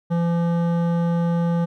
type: tone with hard clipping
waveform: sine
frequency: 170.2 Hz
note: F3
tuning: 44 cents flat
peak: -20 dBFS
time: 0.1-1.66 s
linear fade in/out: 20 ms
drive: 13 dB
effects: none